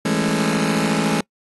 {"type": "chord", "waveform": "sawtooth", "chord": "A major seventh", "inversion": "second", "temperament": "just", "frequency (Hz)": [165, 206.2, 220, 275], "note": ["E3", "G#3", "A3", "C#4"], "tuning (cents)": [2, -12, 0, -14], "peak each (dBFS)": [-19, -19, -18, -20], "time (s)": [0.05, 1.21], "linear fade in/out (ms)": 5, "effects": ["noise-tail reverb RT60 0.1 s tail -26 dB re dry", "AAC 32 kbps"]}